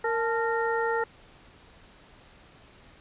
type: harmonic tone with a mistuned harmonic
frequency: 461.7 Hz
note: A#4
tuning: 17 cents flat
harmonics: 1 / 2 / 3 / 4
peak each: -27 / -30 / -32 / -33 dBFS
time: 0.04-1.04 s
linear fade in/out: 5 ms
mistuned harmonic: 2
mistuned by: -85 cents
effects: pink hiss -54 dBFS RMS until 3 s + resampled to 8000 Hz